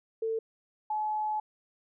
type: tone pair in turn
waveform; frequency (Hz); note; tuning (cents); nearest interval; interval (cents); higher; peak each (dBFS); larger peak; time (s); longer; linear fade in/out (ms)
sine; 447.7 / 854.5; A4 / G#5; +30 / +49; major seventh; 1119; second; -28; neither; 0.22-0.39 / 0.9-1.4; second; 5
effects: none